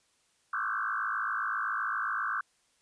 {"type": "tone with frequency modulation", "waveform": "sine", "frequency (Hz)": 1339, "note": "E6", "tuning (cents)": 27, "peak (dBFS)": -29, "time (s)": [0.53, 2.41], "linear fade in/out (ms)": 5, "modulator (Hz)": 53.8, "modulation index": 4.6, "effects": ["white hiss -70 dBFS RMS until 2.81 s", "resampled to 22050 Hz"]}